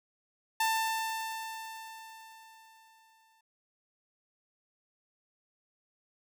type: tone with exponential decay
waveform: sawtooth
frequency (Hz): 891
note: A5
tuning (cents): +22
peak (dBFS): -22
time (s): 0.6-3.41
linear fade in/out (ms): 5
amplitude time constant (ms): 610
effects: none